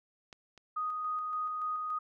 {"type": "clicks", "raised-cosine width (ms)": 0.2, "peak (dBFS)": [-30, -36], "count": 2, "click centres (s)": [0.328, 0.577]}
{"type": "tone with tremolo", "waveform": "sine", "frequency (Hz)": 1244.5, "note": "D#6", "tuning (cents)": 0, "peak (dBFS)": -31, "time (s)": [0.76, 1.99], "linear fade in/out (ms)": 10, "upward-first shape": "square", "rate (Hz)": 3.5, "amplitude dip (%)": 25}
{"effects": []}